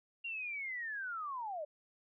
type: linear sweep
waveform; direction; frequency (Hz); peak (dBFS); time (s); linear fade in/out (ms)
sine; down; 2791 to 572; -38; 0.24-1.65; 10
effects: none